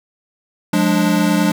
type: chord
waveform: square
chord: D diminished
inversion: first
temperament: equal with one note detuned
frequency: 178.59 / 207.7 / 293.7 Hz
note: F3 / Ab3 / D4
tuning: +39 / 0 / 0 cents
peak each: -18 dBFS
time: 0.73-1.52 s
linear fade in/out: 5 ms
effects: none